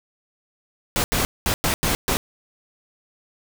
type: noise bursts at uneven times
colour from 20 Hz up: pink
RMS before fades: -21 dBFS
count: 6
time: 0.96-1.04 / 1.12-1.25 / 1.46-1.54 / 1.64-1.74 / 1.83-1.95 / 2.08-2.17 s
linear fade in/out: 0 ms
effects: none

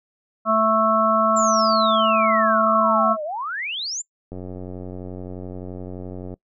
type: harmonic tone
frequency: 220 Hz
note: A3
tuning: in tune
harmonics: 1 / 3 / 5 / 6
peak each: -24 / -20 / -20 / -20 dBFS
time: 0.45-3.17 s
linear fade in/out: 50 ms
type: exponential two-way sweep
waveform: sine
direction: down then up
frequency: 7459 to 587.3 to 7459 Hz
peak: -25 dBFS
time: 1.36-4.02 s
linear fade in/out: 10 ms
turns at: 3.24 s
type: click train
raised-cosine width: 2 ms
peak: -21 dBFS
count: 186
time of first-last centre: 4.32-6.34 s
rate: 91.6 Hz
effects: noise-tail reverb RT60 0.1 s tail -23 dB re dry

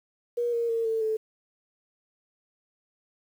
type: tone with pitch steps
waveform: sine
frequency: 478 / 467.6 / 457.5 / 447.5 / 437.8 Hz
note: A#4 / A#4 / A#4 / A4 / A4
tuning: +43 / +5 / -32 / +29 / -9 cents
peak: -24 dBFS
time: 0.37-1.17 s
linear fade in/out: 10 ms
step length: 160 ms
effects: 9-bit

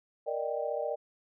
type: chord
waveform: sine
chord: Eb major seventh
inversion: second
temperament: equal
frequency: 466.2 / 587.3 / 622.3 / 784 Hz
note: Bb4 / D5 / Eb5 / G5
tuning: 0 / 0 / 0 / 0 cents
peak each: -36 / -34 / -36 / -39 dBFS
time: 0.26-0.96 s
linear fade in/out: 20 ms
effects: none

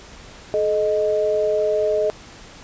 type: tone pair together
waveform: sine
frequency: 429.6 / 620 Hz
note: A4 / D#5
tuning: -41 / -6 cents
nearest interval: tritone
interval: 635 cents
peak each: -20 / -19 dBFS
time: 0.54-2.1 s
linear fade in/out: 0 ms
effects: pink hiss -42 dBFS RMS until 2.63 s + resampled to 16000 Hz

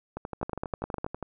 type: two click trains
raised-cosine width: 1 ms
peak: -20 / -16 dBFS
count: 14 / 7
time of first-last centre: 0.17-1.227 / 0.43-1.045 s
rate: 12.3 / 9.76 Hz
effects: none

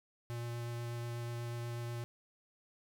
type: tone with vibrato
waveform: square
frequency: 118.6 Hz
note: A#2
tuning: 30 cents sharp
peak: -39 dBFS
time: 0.3-2.04 s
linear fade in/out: 0 ms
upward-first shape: sine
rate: 8.2 Hz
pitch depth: 9 cents each way
effects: none

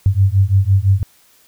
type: beating tone pair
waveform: sine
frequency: 94.5 / 100.4 Hz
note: F#2 / G2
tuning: +37 / +42 cents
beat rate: 5.9 Hz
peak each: -13 dBFS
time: 0.06-1.03 s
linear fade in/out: 0 ms
effects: white hiss -52 dBFS RMS until 1.47 s

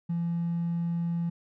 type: tone with hard clipping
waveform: triangle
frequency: 170 Hz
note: F3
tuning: 46 cents flat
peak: -27 dBFS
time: 0.09-1.3 s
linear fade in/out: 10 ms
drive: 4 dB
effects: none

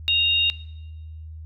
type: tone pair together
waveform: sine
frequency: 2794 / 3730 Hz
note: F7 / A#7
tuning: 0 / 0 cents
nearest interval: perfect fourth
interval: 500 cents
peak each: -20 dBFS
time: 0.08-0.5 s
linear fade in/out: 0 ms
effects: noise-tail reverb RT60 1.0 s tail -19 dB re dry + added 79 Hz sine -35 dBFS peak until 1.45 s

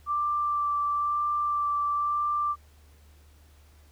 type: tone with vibrato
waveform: sine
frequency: 1174.7 Hz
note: D6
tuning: in tune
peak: -24 dBFS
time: 0.06-2.56 s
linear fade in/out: 50 ms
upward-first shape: sine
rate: 1 Hz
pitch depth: 11 cents each way
effects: added 74 Hz sine -53 dBFS peak until 3.91 s + pink hiss -62 dBFS RMS until 3.91 s

